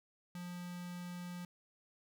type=tone with notch filter; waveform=square; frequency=176.9 Hz; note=F3; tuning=23 cents sharp; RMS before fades=-45 dBFS; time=0.35-1.45 s; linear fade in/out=2 ms; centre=450 Hz; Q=1; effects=none